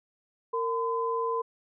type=tone pair together; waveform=sine; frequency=459.9 / 1016.5 Hz; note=A#4 / B5; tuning=-23 / +50 cents; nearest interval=octave + major second; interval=1373 cents; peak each=-29 / -29 dBFS; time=0.53-1.42 s; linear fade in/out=10 ms; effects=none